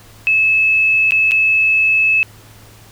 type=tone with dropouts; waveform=sine; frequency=2600 Hz; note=E7; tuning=24 cents flat; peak=-10 dBFS; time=0.27-2.23 s; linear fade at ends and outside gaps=0 ms; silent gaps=1.108-1.12 / 1.311-1.318 s; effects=added 107 Hz sine -43 dBFS peak until 2.91 s + pink hiss -44 dBFS RMS until 2.91 s